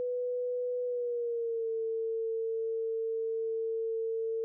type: tone with pitch glide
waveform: sine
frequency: 493.9 to 450.3 Hz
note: B4 to A4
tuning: 0 to +40 cents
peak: -30 dBFS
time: 0-4.44 s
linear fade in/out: 0 ms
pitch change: -160 cents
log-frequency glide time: 0.85-1.7 s
effects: none